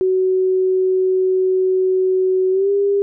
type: tone with pitch glide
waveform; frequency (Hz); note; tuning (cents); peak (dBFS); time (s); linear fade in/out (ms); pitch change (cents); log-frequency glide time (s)
sine; 373.9 to 400.7; F#4 to G4; +18 to +38; -13; 0.01-3.02; 0; +120; 2.51-2.7
effects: none